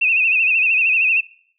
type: tone with vibrato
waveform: sine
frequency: 2600 Hz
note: E7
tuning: 24 cents flat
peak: -13 dBFS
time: 0.01-1.21 s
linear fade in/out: 10 ms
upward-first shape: sine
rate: 13 Hz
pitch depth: 88 cents each way
effects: noise-tail reverb RT60 0.6 s tail -22 dB re dry